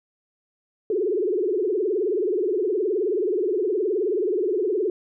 sine tone with vibrato, 392.8 Hz, G4, 4 cents sharp, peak -20 dBFS, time 0.9-4.9 s, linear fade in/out 2 ms, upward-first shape triangle, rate 19 Hz, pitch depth 280 cents each way, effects none

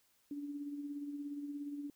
sine tone with tremolo, 288 Hz, D4, 34 cents flat, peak -38 dBFS, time 0.31-1.9 s, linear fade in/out 2 ms, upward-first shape sine, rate 17 Hz, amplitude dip 45%, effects white hiss -73 dBFS RMS until 1.95 s

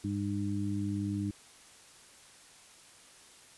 harmonic tone, 100.9 Hz, G#2, 49 cents flat, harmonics 1 / 2 / 3, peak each -35 / -35 / -35 dBFS, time 0.04-1.31 s, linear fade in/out 5 ms, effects white hiss -56 dBFS RMS until 3.57 s + resampled to 24000 Hz

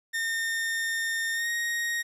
40% pulse tone with pitch glide, 1822 to 1872.1 Hz, A#6 to A#6, -40 to +7 cents, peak -26 dBFS, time 0.13-2.03 s, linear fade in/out 20 ms, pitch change +47 cents, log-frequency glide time 1.33-1.49 s, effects resampled to 32000 Hz + 10-bit

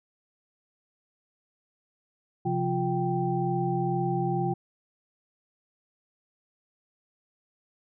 sine tone cluster, 132.1 / 174.3 / 352.5 / 783 Hz, C3 / F3 / F4 / G5, +17 / -3 / +16 / -2 cents, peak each -30 dBFS, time 2.45-4.54 s, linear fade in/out 10 ms, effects none

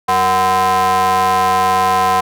square ring-modulated tone, 139.2 Hz, C#3, 8 cents sharp, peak -9 dBFS, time 0.08-2.21 s, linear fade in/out 10 ms, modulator 886 Hz, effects none

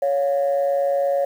sine tone pair together, 558 / 706.8 Hz, C#5 / F5, +11 / +21 cents, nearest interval major third, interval 410 cents, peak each -17 / -24 dBFS, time 0.02-1.25 s, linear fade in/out 5 ms, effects tanh soft clip ceiling -12 dBFS + 8-bit

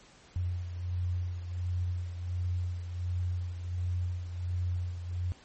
sine beating tone pair, 88.8 / 90.2 Hz, F2 / F#2, +29 / -44 cents, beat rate 1.4 Hz, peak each -31 / -38 dBFS, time 0.36-5.32 s, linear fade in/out 0 ms, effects pink hiss -57 dBFS RMS until 5.44 s + MP3 32 kbps

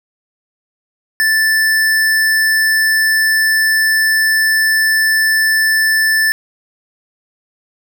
square tone, 1760 Hz, A6, in tune, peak -11 dBFS, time 1.2-6.32 s, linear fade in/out 0 ms, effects none

